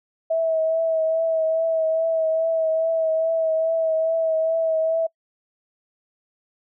sine tone with vibrato, 647 Hz, E5, 32 cents flat, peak -18 dBFS, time 0.3-5.07 s, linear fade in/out 10 ms, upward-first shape triangle, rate 2.4 Hz, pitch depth 29 cents each way, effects noise-tail reverb RT60 0.1 s tail -26 dB re dry

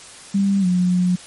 sine tone with pitch glide, 197.5 to 180.07 Hz, G3 to F#3, +13 to -47 cents, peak -14 dBFS, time 0.34-1.16 s, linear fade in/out 10 ms, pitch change -160 cents, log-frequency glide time 0.6-0.66 s, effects white hiss -40 dBFS RMS until 1.26 s + MP3 48 kbps

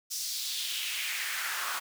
pink noise with high-pass filter sweep, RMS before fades -34 dBFS, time 0.1-1.8 s, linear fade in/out 20 ms, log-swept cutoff 5700 to 1100 Hz, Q 2.4, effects none

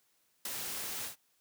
white noise with ADSR envelope, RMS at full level -35 dBFS, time 0.45-1.16 s, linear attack 5 ms, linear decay 8 ms, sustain -4 dB, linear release 110 ms, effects white hiss -73 dBFS RMS until 1.4 s + high-pass 80 Hz 12 dB/octave

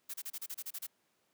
blue noise bursts, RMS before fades -41 dBFS, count 10, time 0.09-0.869 s, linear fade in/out 10 ms, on 50 ms, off 31 ms, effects pink hiss -75 dBFS RMS until 1.33 s + high-pass 200 Hz 12 dB/octave

